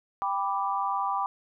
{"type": "chord", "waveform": "sine", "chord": "G major", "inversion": "none", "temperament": "equal with one note detuned", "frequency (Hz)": [790.4, 987.8, 1174.7], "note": ["G5", "B5", "D6"], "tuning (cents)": [14, 0, 0], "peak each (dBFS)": -30, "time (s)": [0.22, 1.26], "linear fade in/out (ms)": 0, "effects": []}